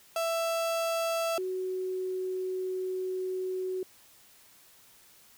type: tone pair in turn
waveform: 35% pulse / sine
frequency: 663 / 372.1 Hz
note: E5 / F#4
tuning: +10 / +10 cents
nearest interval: minor seventh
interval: 1000 cents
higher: first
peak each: -26 / -30 dBFS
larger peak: first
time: 0.16-1.38 / 1.38-3.83 s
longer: second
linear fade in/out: 2 ms
effects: white hiss -58 dBFS RMS until 5.37 s